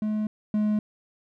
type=tone pair in turn; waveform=triangle; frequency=213.6 / 211.6 Hz; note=G#3 / G#3; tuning=+49 / +33 cents; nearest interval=unison; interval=16 cents; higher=first; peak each=-22 / -19 dBFS; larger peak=second; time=0.02-0.27 / 0.54-0.79 s; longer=neither; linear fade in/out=2 ms; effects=none